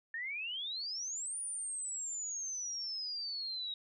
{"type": "exponential two-way sweep", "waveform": "sine", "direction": "up then down", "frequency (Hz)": [1780, 9620, 3794], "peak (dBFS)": -37, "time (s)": [0.14, 3.74], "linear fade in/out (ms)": 2, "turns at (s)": 1.4, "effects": []}